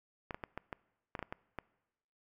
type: clicks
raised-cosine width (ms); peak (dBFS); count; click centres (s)
0.5; -24; 10; 0.308 / 0.345 / 0.438 / 0.576 / 0.728 / 1.152 / 1.192 / 1.227 / 1.325 / 1.587
effects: noise-tail reverb RT60 1.0 s tail -23 dB re dry